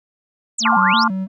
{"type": "exponential two-way sweep", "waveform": "sine", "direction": "down then up", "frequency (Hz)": [8870, 691, 5740], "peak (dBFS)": -18, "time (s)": [0.58, 1.04], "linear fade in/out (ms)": 10, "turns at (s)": 0.73}
{"type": "tone with vibrato", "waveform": "triangle", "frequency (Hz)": 207, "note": "G#3", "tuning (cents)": -5, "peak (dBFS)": -18, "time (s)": [0.6, 1.28], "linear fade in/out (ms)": 50, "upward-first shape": "square", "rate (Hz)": 3, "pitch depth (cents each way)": 150}
{"type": "chord", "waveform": "sine", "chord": "D minor seventh", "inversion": "second", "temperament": "just", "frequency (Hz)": [881, 1057.2, 1174.7, 1409.6], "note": ["A5", "C6", "D6", "F6"], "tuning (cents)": [2, 18, 0, 16], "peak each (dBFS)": -19, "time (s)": [0.65, 1.08], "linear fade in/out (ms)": 5}
{"effects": []}